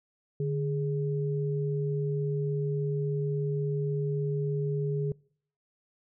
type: tone pair together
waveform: sine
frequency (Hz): 147.26 / 415.3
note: D3 / G#4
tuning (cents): +5 / 0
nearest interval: octave + tritone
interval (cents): 1795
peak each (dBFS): -28 / -32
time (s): 0.4-5.12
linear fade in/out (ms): 2
effects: noise-tail reverb RT60 0.6 s tail -26 dB re dry